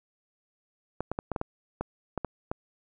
clicks, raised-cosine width 1 ms, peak -16 dBFS, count 10, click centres 1.006 / 1.116 / 1.189 / 1.317 / 1.362 / 1.414 / 1.81 / 2.177 / 2.247 / 2.515 s, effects none

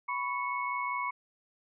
sine tone cluster, 989 / 1114 / 2203 Hz, B5 / C#6 / C#7, +2 / +8 / -11 cents, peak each -34 / -35 / -36 dBFS, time 0.08-1.11 s, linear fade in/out 10 ms, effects none

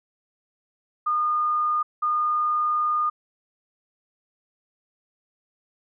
sine tone bursts at uneven times, 1220 Hz, D#6, 34 cents flat, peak -20 dBFS, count 2, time 1.06-1.83 / 2.02-3.1 s, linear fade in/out 10 ms, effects none

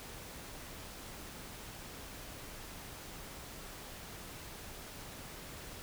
silence, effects pink hiss -48 dBFS RMS until 5.82 s

